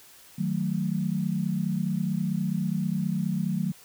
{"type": "chord", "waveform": "sine", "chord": "D# diminished", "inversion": "none", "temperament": "equal", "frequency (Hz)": [155.56, 185, 220], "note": ["D#3", "F#3", "A3"], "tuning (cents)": [0, 0, 0], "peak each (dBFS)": [-30, -27, -31], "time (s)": [0.38, 3.72], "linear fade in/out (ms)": 10, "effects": ["white hiss -52 dBFS RMS until 3.84 s"]}